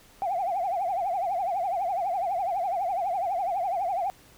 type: tone with vibrato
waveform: sine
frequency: 740 Hz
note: F#5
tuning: in tune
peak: -24 dBFS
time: 0.22-4.1 s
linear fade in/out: 0 ms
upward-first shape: triangle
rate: 12 Hz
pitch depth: 200 cents each way
effects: tanh soft clip ceiling -20 dBFS + pink hiss -55 dBFS RMS until 4.37 s